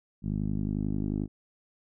10% pulse tone with low-pass filter sweep, 51.2 Hz, G#1, 24 cents flat, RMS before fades -30 dBFS, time 0.22-1.28 s, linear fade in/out 50 ms, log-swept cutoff 200 to 300 Hz, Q 1.9, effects none

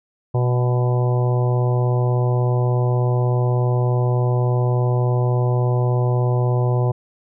harmonic tone with a mistuned harmonic, 123.47 Hz, B2, in tune, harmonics 1 / 3 / 4 / 5 / 6 / 7 / 8, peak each -16 / -26 / -28 / -30 / -32 / -33 / -34 dBFS, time 0.34-6.92 s, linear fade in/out 10 ms, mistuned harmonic 8, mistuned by +21 cents, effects none

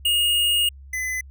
square tone pair in turn, 2857 / 2020 Hz, F7 / B6, +39 / +39 cents, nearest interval tritone, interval 600 cents, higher first, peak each -18 / -25 dBFS, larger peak first, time 0.05-0.69 / 0.93-1.21 s, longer first, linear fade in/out 5 ms, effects added 68 Hz sine -40 dBFS peak until 1.3 s

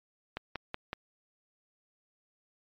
click train, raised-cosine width 0.3 ms, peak -18 dBFS, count 4, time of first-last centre 0.37-0.931 s, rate 5.35 Hz, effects low-pass 4000 Hz 12 dB/octave + MP3 48 kbps

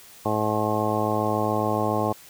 harmonic tone, 107.2 Hz, A2, 45 cents flat, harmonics 1 / 2 / 3 / 4 / 5 / 6 / 7 / 8 / 10, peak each -30 / -30 / -30 / -30 / -30 / -30 / -30 / -30 / -30 dBFS, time 0.25-2.13 s, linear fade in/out 10 ms, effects white hiss -48 dBFS RMS until 2.29 s

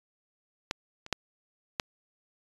clicks, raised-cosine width 0.2 ms, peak -12 / -26 / -9 / -10 dBFS, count 4, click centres 0.711 / 1.064 / 1.127 / 1.798 s, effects resampled to 24000 Hz

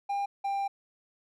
triangle tone pair in turn, 802 / 793.2 Hz, G5 / G5, +39 / +20 cents, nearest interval unison, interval 19 cents, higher first, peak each -26 dBFS, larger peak neither, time 0.09-0.26 / 0.44-0.68 s, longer second, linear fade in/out 10 ms, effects none

